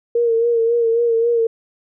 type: tone with vibrato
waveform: sine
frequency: 464 Hz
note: A#4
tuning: 8 cents flat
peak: -13 dBFS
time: 0.15-1.47 s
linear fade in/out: 5 ms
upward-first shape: sine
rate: 3.7 Hz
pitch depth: 41 cents each way
effects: none